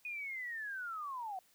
sine linear sweep, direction down, 2489 to 721 Hz, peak -39 dBFS, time 0.05-1.39 s, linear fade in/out 2 ms, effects white hiss -69 dBFS RMS until 1.54 s

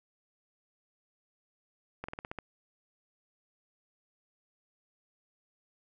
slowing click train, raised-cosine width 0.5 ms, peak -23 dBFS, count 7, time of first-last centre 2.04-2.387 s, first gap 45 ms, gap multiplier 1.1, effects none

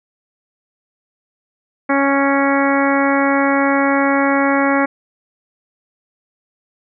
harmonic tone, 277.2 Hz, C#4, in tune, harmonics 1 / 2 / 3 / 4 / 5 / 6 / 7 / 8, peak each -16 / -19 / -21 / -22 / -23 / -24 / -24 / -25 dBFS, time 1.89-4.86 s, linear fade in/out 10 ms, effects none

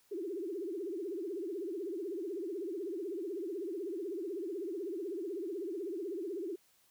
sine tone with vibrato, 366.5 Hz, F#4, 16 cents flat, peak -36 dBFS, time 0.11-6.56 s, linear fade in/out 10 ms, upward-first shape triangle, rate 16 Hz, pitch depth 280 cents each way, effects white hiss -69 dBFS RMS until 6.9 s

